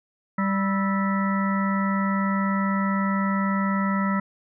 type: harmonic tone with a mistuned harmonic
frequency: 196 Hz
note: G3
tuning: in tune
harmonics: 1 / 3 / 5 / 7 / 9 / 10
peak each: -22 / -35 / -31 / -29 / -39 / -33 dBFS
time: 0.38-4.2 s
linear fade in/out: 5 ms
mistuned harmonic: 7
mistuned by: -70 cents
effects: none